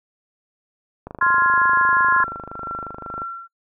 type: click train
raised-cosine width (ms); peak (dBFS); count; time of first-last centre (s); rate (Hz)
1; -19; 56; 1.07-3.218; 25.6
type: chord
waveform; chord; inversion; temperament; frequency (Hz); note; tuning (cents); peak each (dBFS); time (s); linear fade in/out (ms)
sine; F minor; second; just; 1047.7 / 1396.9 / 1676.3; C6 / F6 / Ab6; +2 / 0 / +16; -17 / -19 / -19; 1.21-2.24; 5
type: tone with tremolo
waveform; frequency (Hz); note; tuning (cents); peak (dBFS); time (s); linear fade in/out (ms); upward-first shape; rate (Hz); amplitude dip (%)
sine; 1361; F6; -45; -25; 2.1-3.48; 20; triangle; 2; 85
effects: noise-tail reverb RT60 0.1 s tail -26 dB re dry